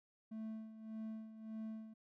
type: tone with tremolo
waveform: triangle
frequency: 220 Hz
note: A3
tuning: in tune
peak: -40 dBFS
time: 0.31-1.94 s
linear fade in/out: 10 ms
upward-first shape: sine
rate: 1.7 Hz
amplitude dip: 70%
effects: none